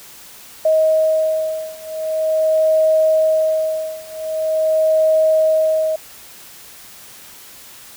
sine beating tone pair, 631 / 631.44 Hz, D#5 / D#5, +24 / +25 cents, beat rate 0.44 Hz, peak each -17 / -16 dBFS, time 0.65-5.96 s, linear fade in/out 5 ms, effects white hiss -40 dBFS RMS until 7.96 s

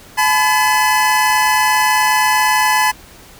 25% pulse tone pair together, 857 / 1004.7 Hz, A5 / B5, -46 / +29 cents, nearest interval minor third, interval 275 cents, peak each -10 / -11 dBFS, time 0.17-2.92 s, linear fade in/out 20 ms, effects pink hiss -41 dBFS RMS until 3.39 s

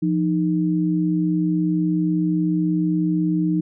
sine tone pair together, 173.27 / 309.6 Hz, F3 / D#4, -13 / -9 cents, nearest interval minor seventh, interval 1004 cents, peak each -20 dBFS, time 0.02-3.61 s, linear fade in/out 10 ms, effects none

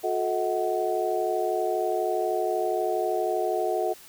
sine tone cluster, 361.5 / 434 / 640 / 744 Hz, F#4 / A4 / D#5 / F#5, -40 / -24 / +49 / +9 cents, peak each -29 dBFS, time 0.03-3.94 s, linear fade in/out 20 ms, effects white hiss -49 dBFS RMS until 4.08 s

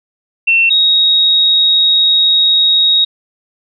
sine tone pair in turn, 2700 / 3774 Hz, E7 / A#7, +41 / +21 cents, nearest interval tritone, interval 580 cents, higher second, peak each -7 dBFS, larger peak neither, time 0.47-0.7 / 0.7-3.05 s, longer second, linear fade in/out 10 ms, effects none

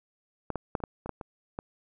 clicks, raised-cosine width 1 ms, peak -17 / -17 / -13 / -30 / -17 / -24 / -18 / -24 / -20 dBFS, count 9, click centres 0.503 / 0.557 / 0.752 / 0.803 / 0.838 / 1.06 / 1.093 / 1.212 / 1.589 s, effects none

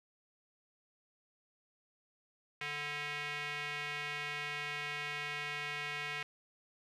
square tone with band-pass filter, 146.83 Hz, D3, in tune, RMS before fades -40 dBFS, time 2.61-6.23 s, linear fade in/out 2 ms, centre 2300 Hz, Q 2.6, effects none

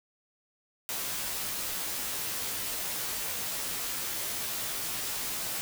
white noise with comb filter, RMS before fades -34 dBFS, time 0.89-5.61 s, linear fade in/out 0 ms, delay 14 ms, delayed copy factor -0.8, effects none

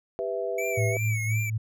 sine chord, E minor, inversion first, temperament just, 395.6 / 494.4 / 659.3 Hz, G4 / B4 / E5, +16 / +2 / 0 cents, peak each -32 / -31 / -31 dBFS, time 0.19-0.97 s, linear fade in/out 0 ms
square tone with vibrato, 2264 Hz, C#7, 36 cents sharp, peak -31 dBFS, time 0.58-1.5 s, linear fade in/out 5 ms, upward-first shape sine, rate 2.7 Hz, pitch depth 84 cents each way
sine tone with tremolo, 110 Hz, A2, in tune, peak -22 dBFS, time 0.77-1.58 s, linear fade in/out 10 ms, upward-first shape sine, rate 3.9 Hz, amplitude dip 55%
effects none

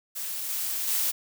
blue noise with level steps, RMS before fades -33 / -30 / -26 dBFS, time 0.15-1.12 s, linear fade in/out 20 ms, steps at 0.48 / 0.87 s, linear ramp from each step 20 ms, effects none

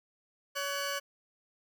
15% pulse tone pair together, 564 / 1503 Hz, C#5 / F#6, +30 / +27 cents, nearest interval octave + perfect fourth, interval 1697 cents, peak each -28 / -30 dBFS, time 0.55-1 s, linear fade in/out 20 ms, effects none

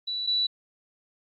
sine tone pair in turn, 3948 / 3948 Hz, B7 / B7, -1 / -1 cents, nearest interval unison, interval 0 cents, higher neither, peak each -28 / -22 dBFS, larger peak second, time 0.07-0.27 / 0.27-0.47 s, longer neither, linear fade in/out 10 ms, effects AAC 48 kbps

